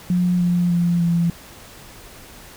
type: tone with pitch steps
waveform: sine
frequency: 178.6 / 175.73 / 172.92 / 170.14 Hz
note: F3 / F3 / F3 / F3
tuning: +39 / +11 / -17 / -45 cents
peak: -15 dBFS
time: 0.1-1.3 s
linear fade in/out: 2 ms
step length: 300 ms
effects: pink hiss -42 dBFS RMS until 2.56 s